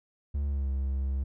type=tone with pitch glide; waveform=triangle; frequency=71.2 to 67.36 Hz; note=C#2 to C#2; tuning=+47 to -49 cents; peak=-25 dBFS; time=0.34-1.24 s; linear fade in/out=10 ms; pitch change=-96 cents; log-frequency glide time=0.46-0.69 s; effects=none